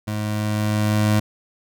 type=tone with level ramp; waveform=25% pulse; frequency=106.1 Hz; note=G#2; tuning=38 cents sharp; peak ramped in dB=-20 to -11 dBFS; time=0.07-1.2 s; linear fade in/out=10 ms; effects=none